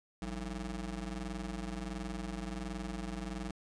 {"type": "ring-modulated tone", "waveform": "25% pulse", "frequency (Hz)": 123.6, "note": "B2", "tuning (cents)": 2, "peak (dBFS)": -31, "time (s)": [0.22, 3.51], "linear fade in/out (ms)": 0, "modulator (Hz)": 72.5, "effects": ["resampled to 22050 Hz"]}